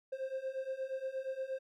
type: beating tone pair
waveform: triangle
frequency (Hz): 523.3 / 531.8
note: C5 / C5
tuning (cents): 0 / +28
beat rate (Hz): 8.5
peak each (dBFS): -39 / -37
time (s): 0.12-1.59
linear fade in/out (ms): 10
effects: none